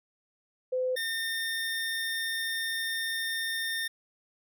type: tone pair in turn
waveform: sine / 25% pulse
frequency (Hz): 510 / 1817.4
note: C5 / A#6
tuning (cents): -44 / -44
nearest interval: octave + minor seventh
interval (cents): 2200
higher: second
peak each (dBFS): -26 / -26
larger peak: neither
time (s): 0.72-0.96 / 0.96-3.88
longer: second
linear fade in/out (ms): 10
effects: none